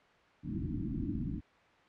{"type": "low-pass noise", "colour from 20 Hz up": "white", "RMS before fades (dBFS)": -36, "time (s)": [0.43, 1.41], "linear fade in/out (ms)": 50, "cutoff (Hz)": 320, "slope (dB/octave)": 96, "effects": ["white hiss -62 dBFS RMS until 1.88 s", "low-pass 2000 Hz 12 dB/octave"]}